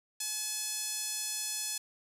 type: tone with band-pass filter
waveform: 5% pulse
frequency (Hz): 855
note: A5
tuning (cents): -50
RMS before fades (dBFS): -36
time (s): 0.2-1.78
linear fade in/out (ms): 5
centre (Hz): 8500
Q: 0.66
effects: 9-bit